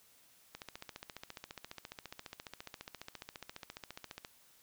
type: click train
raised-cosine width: 0.2 ms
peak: -27 dBFS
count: 55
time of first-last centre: 0.55-4.249 s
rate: 14.6 Hz
effects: white hiss -65 dBFS RMS until 4.62 s